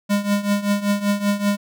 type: tone with tremolo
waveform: square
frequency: 203.3 Hz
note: G#3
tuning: 37 cents flat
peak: -15 dBFS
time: 0.09-1.57 s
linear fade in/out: 20 ms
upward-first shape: triangle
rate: 5.2 Hz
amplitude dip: 85%
effects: none